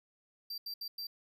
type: tone bursts at uneven times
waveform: square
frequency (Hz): 4699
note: D8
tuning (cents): 0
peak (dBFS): -39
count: 4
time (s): 0.5-0.58 / 0.66-0.74 / 0.81-0.88 / 0.98-1.07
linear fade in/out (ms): 5
effects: none